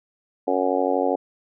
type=harmonic tone; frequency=92.5 Hz; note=F#2; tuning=in tune; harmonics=3 / 4 / 5 / 6 / 7 / 8 / 9; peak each=-26 / -28 / -25 / -25 / -31 / -26 / -30 dBFS; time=0.47-1.16 s; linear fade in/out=10 ms; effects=none